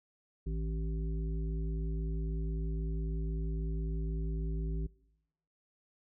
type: harmonic tone with a mistuned harmonic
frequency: 55 Hz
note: A1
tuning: in tune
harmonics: 1 / 3 / 5 / 7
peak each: -33 / -39 / -48 / -47 dBFS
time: 0.46-4.87 s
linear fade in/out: 10 ms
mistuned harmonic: 3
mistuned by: -66 cents
effects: noise-tail reverb RT60 0.9 s tail -23 dB re dry